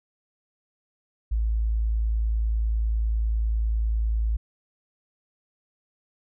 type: tone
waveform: sine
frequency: 55 Hz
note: A1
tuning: in tune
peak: -21 dBFS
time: 1.31-4.37 s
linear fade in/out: 10 ms
effects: none